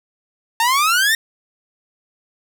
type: exponential sweep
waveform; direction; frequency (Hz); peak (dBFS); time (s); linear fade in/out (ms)
sawtooth; up; 894 to 1864.7; -10; 0.6-1.15; 2
effects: 7-bit